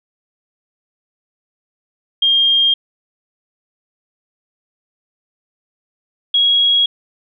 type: tone pair in turn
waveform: sine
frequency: 3216 / 3310 Hz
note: G7 / G#7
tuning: +44 / -6 cents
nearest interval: unison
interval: 50 cents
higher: second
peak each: -10 dBFS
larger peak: neither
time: 2.22-2.74 / 6.34-6.86 s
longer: neither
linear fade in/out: 5 ms
effects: none